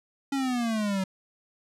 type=exponential sweep; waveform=square; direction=down; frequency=279.7 to 186.9 Hz; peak=-26 dBFS; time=0.32-1.04 s; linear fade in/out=5 ms; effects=low-pass 10000 Hz 12 dB/octave